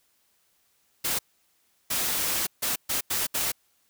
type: noise bursts at uneven times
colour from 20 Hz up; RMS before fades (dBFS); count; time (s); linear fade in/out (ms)
white; -27; 6; 1.04-1.19 / 1.9-2.47 / 2.62-2.76 / 2.89-3.01 / 3.1-3.27 / 3.34-3.52; 10
effects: white hiss -68 dBFS RMS until 3.89 s